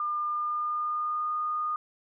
sine tone with pitch glide, 1203 to 1226.2 Hz, D6 to D#6, +41 to -26 cents, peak -27 dBFS, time 0-1.76 s, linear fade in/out 2 ms, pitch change +33 cents, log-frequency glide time 0.26-1.34 s, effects none

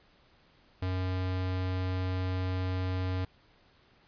square tone, 92.5 Hz, F#2, in tune, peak -30 dBFS, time 0.82-3.25 s, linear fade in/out 5 ms, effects pink hiss -63 dBFS RMS until 4.07 s + resampled to 11025 Hz

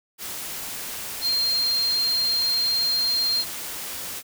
sine tone in noise, 4196 Hz, C8, 4 cents sharp, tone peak -20 dBFS, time 1.21-3.45 s, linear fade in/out 50 ms, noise white, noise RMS -33 dBFS, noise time 0.18-4.23 s, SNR +10 dB, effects none

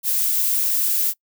violet noise, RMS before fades -20 dBFS, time 0.03-1.14 s, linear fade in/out 50 ms, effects noise-tail reverb RT60 0.1 s tail -25 dB re dry

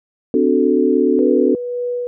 sine chord, D dominant seventh, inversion third, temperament equal with one note detuned, 256.7 / 293.7 / 370 / 440 Hz, C4 / D4 / F#4 / A4, -33 / 0 / 0 / 0 cents, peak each -17 dBFS, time 0.34-1.55 s, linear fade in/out 2 ms
sine tone with tremolo, 488.6 Hz, B4, 19 cents flat, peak -18 dBFS, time 1.19-2.07 s, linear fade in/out 0 ms, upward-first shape sine, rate 1.8 Hz, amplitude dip 35%
effects none

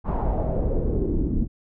brown noise with low-pass filter sweep, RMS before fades -23 dBFS, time 0.04-1.48 s, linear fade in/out 50 ms, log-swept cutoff 1000 to 240 Hz, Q 3.9, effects none

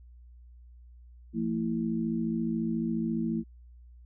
sine tone cluster, 171.4 / 225.7 / 329.7 Hz, F3 / A3 / E4, -32 / +44 / 0 cents, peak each -34 / -29 / -34 dBFS, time 1.33-3.44 s, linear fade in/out 50 ms, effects added 60 Hz sine -49 dBFS peak until 4.05 s

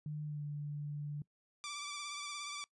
sine tone with pitch glide, 150.7 to 146.83 Hz, D3 to D3, +45 to 0 cents, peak -38 dBFS, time 0.06-1.22 s, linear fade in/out 2 ms, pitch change -45 cents, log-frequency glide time 0.23-0.43 s
10% pulse tone with vibrato, 1168 Hz, D6, 10 cents flat, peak -33 dBFS, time 1.64-2.64 s, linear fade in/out 0 ms, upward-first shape triangle, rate 17 Hz, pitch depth 44 cents each way
effects noise-tail reverb RT60 0.1 s tail -22 dB re dry + resampled to 24000 Hz

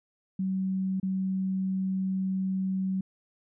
sine tone with dropouts, 189.6 Hz, F#3, 43 cents sharp, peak -26 dBFS, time 0.39-3.01 s, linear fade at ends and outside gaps 5 ms, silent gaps 1-1.029 s, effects none

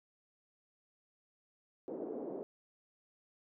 white band-pass noise, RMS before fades -42 dBFS, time 1.88-2.43 s, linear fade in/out 0 ms, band 250 to 490 Hz, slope 24 dB/octave, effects none

